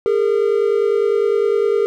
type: tone pair together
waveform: triangle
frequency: 407.4 / 457.3 Hz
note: G#4 / A#4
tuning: -33 / -33 cents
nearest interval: major second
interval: 200 cents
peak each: -14 / -15 dBFS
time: 0.06-1.86 s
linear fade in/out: 0 ms
effects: none